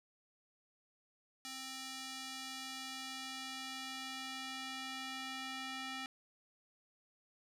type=tone with band-pass filter sweep; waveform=square; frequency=263.2 Hz; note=C4; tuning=10 cents sharp; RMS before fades=-45 dBFS; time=1.45-6.06 s; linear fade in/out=0 ms; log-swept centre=5300 to 2800 Hz; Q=0.88; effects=none